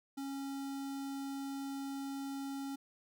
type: tone with notch filter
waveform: square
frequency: 274.9 Hz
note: C#4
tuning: 14 cents flat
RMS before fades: -41 dBFS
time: 0.17-2.76 s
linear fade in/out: 10 ms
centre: 2200 Hz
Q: 1.4
effects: none